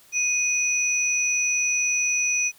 sine tone pair together, 2489 / 5920 Hz, D#7 / F#8, 0 / 0 cents, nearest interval octave + minor third, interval 1500 cents, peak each -23 dBFS, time 0.12-2.52 s, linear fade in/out 50 ms, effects white hiss -54 dBFS RMS until 2.58 s

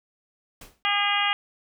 pink noise with exponential decay, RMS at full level -39 dBFS, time 0.61-0.83 s, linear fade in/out 5 ms, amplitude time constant 46 ms
harmonic tone, 406.9 Hz, G#4, 35 cents flat, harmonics 2 / 3 / 4 / 5 / 6 / 7 / 8, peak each -28 / -28 / -31 / -28 / -30 / -27 / -30 dBFS, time 0.85-1.33 s, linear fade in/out 0 ms
effects none

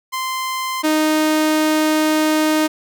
sawtooth tone pair in turn, 1040 / 309.8 Hz, C6 / D#4, -11 / -7 cents, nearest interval octave + major sixth, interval 2096 cents, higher first, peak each -17 / -10 dBFS, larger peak second, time 0.12-0.83 / 0.83-2.68 s, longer second, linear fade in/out 20 ms, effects none

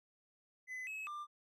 triangle tone with pitch steps, 2019 / 2574 / 1191 Hz, B6 / E7 / D6, +38 / -42 / +24 cents, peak -40 dBFS, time 0.67-1.27 s, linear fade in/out 50 ms, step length 200 ms, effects none

